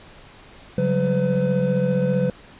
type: tone cluster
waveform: triangle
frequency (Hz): 140.2 / 183.5 / 198.6 / 504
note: C#3 / F#3 / G3 / B4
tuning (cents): +20 / -14 / +23 / +35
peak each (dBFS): -22 / -20 / -26 / -20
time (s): 0.78-2.3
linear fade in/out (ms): 2
effects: pink hiss -46 dBFS RMS until 2.59 s + resampled to 8000 Hz